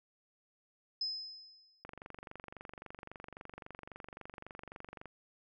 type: tone with exponential decay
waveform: sine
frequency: 5100 Hz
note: D#8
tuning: 42 cents sharp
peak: -32 dBFS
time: 1.01-1.84 s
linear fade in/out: 5 ms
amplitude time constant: 180 ms
type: click train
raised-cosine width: 0.5 ms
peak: -31 dBFS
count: 77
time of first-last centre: 1.85-5.057 s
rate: 23.7 Hz
effects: none